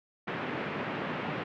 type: band-pass noise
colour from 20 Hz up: pink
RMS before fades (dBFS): -35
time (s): 0.27-1.44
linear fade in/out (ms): 10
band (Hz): 140 to 2600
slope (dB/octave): 24
effects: none